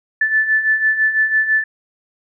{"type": "beating tone pair", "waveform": "sine", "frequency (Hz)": [1747, 1753], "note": ["A6", "A6"], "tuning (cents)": [-13, -7], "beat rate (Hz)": 6, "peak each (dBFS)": [-20, -14], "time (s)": [0.21, 1.64], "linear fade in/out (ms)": 5, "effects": []}